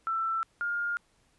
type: tone pair in turn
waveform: sine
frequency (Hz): 1334 / 1413.3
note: E6 / F6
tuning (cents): +20 / +20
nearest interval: minor second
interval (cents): 100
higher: second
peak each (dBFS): -27 / -28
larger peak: first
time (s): 0.07-0.43 / 0.61-0.97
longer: neither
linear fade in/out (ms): 0
effects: pink hiss -68 dBFS RMS until 1.38 s + resampled to 24000 Hz